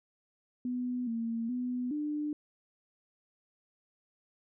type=tone with pitch steps; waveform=sine; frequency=248.2 / 229.3 / 248.5 / 298.3 Hz; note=B3 / A#3 / B3 / D4; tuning=+9 / -28 / +11 / +27 cents; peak=-31 dBFS; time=0.65-2.33 s; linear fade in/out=2 ms; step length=420 ms; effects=none